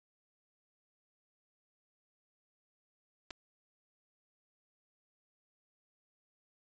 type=clicks; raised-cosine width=0.2 ms; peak=-26 dBFS; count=2; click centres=3.306 / 3.309 s; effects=resampled to 16000 Hz